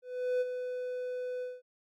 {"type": "tone with ADSR envelope", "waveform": "triangle", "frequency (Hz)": 500, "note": "B4", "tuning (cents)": 21, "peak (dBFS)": -24, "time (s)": [0.02, 1.62], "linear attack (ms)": 390, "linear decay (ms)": 29, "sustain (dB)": -8, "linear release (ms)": 200, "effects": []}